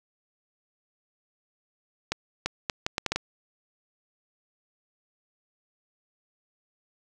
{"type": "accelerating click train", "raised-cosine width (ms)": 0.2, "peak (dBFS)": -9, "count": 8, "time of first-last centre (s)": [2.12, 3.16], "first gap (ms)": 340, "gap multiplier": 0.7, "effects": []}